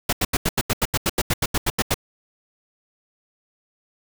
pink noise bursts, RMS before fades -20 dBFS, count 16, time 0.09-1.943 s, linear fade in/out 5 ms, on 38 ms, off 83 ms, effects none

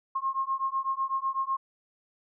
sine beating tone pair, 1069 / 1077 Hz, C6 / C6, +37 / +50 cents, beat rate 8 Hz, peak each -30 dBFS, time 0.15-1.57 s, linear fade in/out 10 ms, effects none

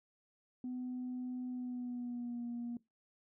sine tone with pitch glide, 251 to 238.3 Hz, B3 to A#3, +28 to +38 cents, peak -37 dBFS, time 0.64-2.77 s, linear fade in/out 2 ms, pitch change -90 cents, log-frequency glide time 1.49-2.45 s, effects noise-tail reverb RT60 0.2 s tail -21 dB re dry + tanh soft clip ceiling -35 dBFS

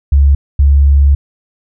sine tone pair in turn, 70 / 70.28 Hz, C#2 / C#2, +18 / +24 cents, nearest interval unison, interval 6 cents, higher second, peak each -4 dBFS, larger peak neither, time 0.12-0.35 / 0.59-1.15 s, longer second, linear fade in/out 5 ms, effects none

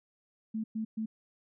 sine tone bursts at uneven times, 220 Hz, A3, in tune, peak -31 dBFS, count 3, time 0.54-0.64 / 0.75-0.85 / 0.97-1.06 s, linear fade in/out 10 ms, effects none

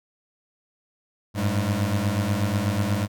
25% pulse beating tone pair, 97.8 / 106 Hz, G2 / G#2, -4 / +36 cents, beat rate 8.2 Hz, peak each -21 dBFS, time 1.34-3.08 s, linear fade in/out 50 ms, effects none

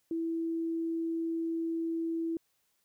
sine tone, 329.6 Hz, E4, in tune, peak -30 dBFS, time 0.11-2.37 s, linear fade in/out 2 ms, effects white hiss -75 dBFS RMS until 2.84 s

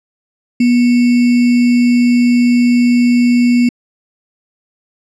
sine tone with sample-and-hold, 242.3 Hz, B3, 33 cents flat, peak -7 dBFS, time 0.6-3.69 s, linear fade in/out 5 ms, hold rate 2450 Hz, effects low-pass 6000 Hz 12 dB/octave

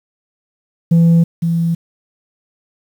sine tone pair in turn, 167.4 / 167.4 Hz, E3 / E3, +27 / +27 cents, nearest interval unison, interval 0 cents, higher neither, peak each -4 / -12 dBFS, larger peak first, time 0.91-1.24 / 1.42-1.75 s, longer neither, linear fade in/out 10 ms, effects tanh soft clip ceiling -6 dBFS + 7-bit

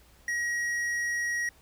sine tone with tanh clipping, 1900 Hz, A#6, 33 cents sharp, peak -29 dBFS, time 0.28-1.49 s, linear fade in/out 2 ms, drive 10 dB, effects added 60 Hz sine -60 dBFS peak until 1.61 s + pink hiss -60 dBFS RMS until 1.61 s

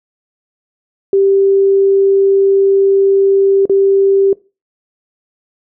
sine tone with dropouts, 392 Hz, G4, in tune, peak -7 dBFS, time 1.13-4.33 s, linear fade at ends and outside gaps 2 ms, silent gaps 3.655-3.696 s, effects noise-tail reverb RT60 0.3 s tail -22 dB re dry

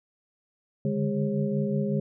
sine tone cluster, 142.6 / 148 / 205 / 405.7 / 542 Hz, C#3 / D3 / G#3 / G#4 / C#5, +49 / +14 / -22 / -41 / -39 cents, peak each -32 / -31 / -27 / -32 / -34 dBFS, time 0.85-2 s, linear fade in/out 2 ms, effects none

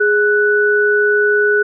sine tone pair together, 415.3 / 1483.3 Hz, G#4 / F#6, 0 / +4 cents, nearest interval octave + minor seventh, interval 2204 cents, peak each -13 dBFS, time 0-1.63 s, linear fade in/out 10 ms, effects none

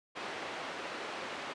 pink band-pass noise, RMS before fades -41 dBFS, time 0.15-1.54 s, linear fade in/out 20 ms, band 390 to 3100 Hz, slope 12 dB/octave, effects resampled to 22050 Hz

